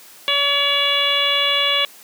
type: harmonic tone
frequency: 568 Hz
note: C#5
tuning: 42 cents sharp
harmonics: 1 / 2 / 3 / 4 / 5 / 6 / 7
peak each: -26 / -25 / -28 / -23 / -21 / -19 / -29 dBFS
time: 0.28-1.85 s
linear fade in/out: 0 ms
effects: white hiss -44 dBFS RMS until 2.03 s + high-pass 200 Hz 12 dB/octave